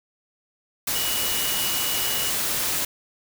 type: tone in noise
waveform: sine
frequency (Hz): 2922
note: F#7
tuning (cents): -22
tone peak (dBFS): -30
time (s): 0.95-2.3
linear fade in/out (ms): 5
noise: white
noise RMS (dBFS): -25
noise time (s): 0.87-2.85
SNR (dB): -8
effects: none